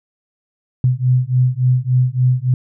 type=beating tone pair; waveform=sine; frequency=125 / 128.5 Hz; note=B2 / C3; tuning=+21 / -31 cents; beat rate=3.5 Hz; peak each=-15 dBFS; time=0.84-2.54 s; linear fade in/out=2 ms; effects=none